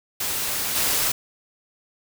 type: noise with level steps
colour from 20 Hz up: white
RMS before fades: -26 / -22 dBFS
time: 0.2-1.12 s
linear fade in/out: 5 ms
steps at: 0.75 s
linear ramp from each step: 10 ms
effects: none